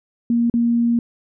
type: tone with dropouts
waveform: sine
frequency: 235.2 Hz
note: A#3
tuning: 16 cents sharp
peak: -14 dBFS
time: 0.3-0.99 s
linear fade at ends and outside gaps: 2 ms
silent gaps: 0.499-0.539 s
effects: none